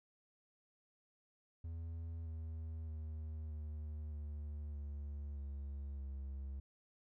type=tone with pitch steps; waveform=triangle; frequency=82.41 / 80.2 / 78.05 / 75.96 / 73.93 / 71.95 / 70.02 / 68.15 Hz; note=E2 / E2 / D#2 / D#2 / D2 / D2 / C#2 / C#2; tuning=0 / -47 / +6 / -41 / +12 / -35 / +18 / -29 cents; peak=-40 dBFS; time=1.64-6.6 s; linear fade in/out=5 ms; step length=620 ms; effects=none